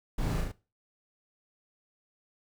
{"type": "noise with echo", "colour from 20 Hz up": "brown", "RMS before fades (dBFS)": -32, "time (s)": [0.18, 0.41], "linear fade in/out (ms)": 5, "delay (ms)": 36, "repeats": 3, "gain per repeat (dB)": -2, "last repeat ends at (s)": 0.518, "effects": ["noise-tail reverb RT60 0.3 s tail -18 dB re dry"]}